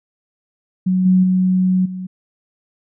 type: tone with level steps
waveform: sine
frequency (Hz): 185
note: F#3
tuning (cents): 0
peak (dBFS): -13 / -9 / -12 / -24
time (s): 0.86-2.07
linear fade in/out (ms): 10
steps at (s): 1.05 / 1.23 / 1.85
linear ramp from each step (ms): 10
effects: none